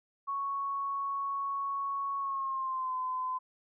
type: tone with pitch glide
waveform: sine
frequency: 1108.7 to 1022.6 Hz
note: C#6 to C6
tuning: 0 to -40 cents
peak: -31 dBFS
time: 0.27-3.39 s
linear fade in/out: 20 ms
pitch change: -140 cents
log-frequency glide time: 2.19-2.95 s
effects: none